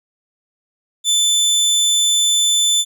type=tone; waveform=25% pulse; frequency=3520 Hz; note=A7; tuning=in tune; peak=-9 dBFS; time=1.04-2.85 s; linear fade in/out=50 ms; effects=none